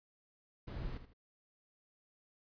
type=noise with echo; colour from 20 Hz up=brown; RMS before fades=-42 dBFS; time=0.67-0.98 s; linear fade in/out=10 ms; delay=78 ms; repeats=2; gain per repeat=-10 dB; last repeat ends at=1.136 s; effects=resampled to 11025 Hz